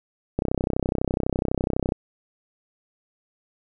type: click train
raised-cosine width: 2 ms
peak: -9 dBFS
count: 50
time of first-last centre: 0.39-1.921 s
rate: 32 Hz
effects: none